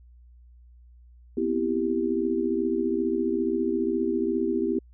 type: chord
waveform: sine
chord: C major seventh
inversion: third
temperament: equal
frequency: 246.9 / 261.6 / 329.6 / 392 Hz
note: B3 / C4 / E4 / G4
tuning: 0 / 0 / 0 / 0 cents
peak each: -29 / -33 / -27 / -27 dBFS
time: 1.37-4.79 s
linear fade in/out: 5 ms
effects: added 60 Hz sine -49 dBFS peak until 4.93 s